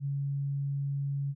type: tone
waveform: sine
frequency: 140 Hz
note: C#3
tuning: 18 cents sharp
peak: -29 dBFS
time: 0-1.35 s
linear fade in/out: 50 ms
effects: none